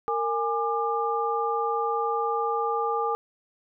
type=tone cluster; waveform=sine; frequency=460.1 / 826 / 1195 Hz; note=A#4 / G#5 / D6; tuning=-23 / -10 / +30 cents; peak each=-28 dBFS; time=0.08-3.15 s; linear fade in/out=0 ms; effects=none